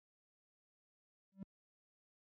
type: tone with exponential growth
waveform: triangle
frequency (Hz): 193.7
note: G3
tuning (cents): -20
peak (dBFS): -38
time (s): 1.32-1.43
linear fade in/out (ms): 2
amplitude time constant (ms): 22
effects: high-pass 60 Hz 12 dB/octave